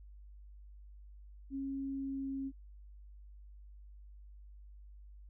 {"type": "tone with pitch glide", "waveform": "sine", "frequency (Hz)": [272.3, 270.3], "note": ["C#4", "C#4"], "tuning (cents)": [-31, -44], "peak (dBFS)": -36, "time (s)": [1.5, 2.52], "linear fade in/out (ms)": 50, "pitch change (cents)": -13, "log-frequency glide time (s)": [1.9, 2.39], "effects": ["added 50 Hz sine -51 dBFS peak until 5.29 s"]}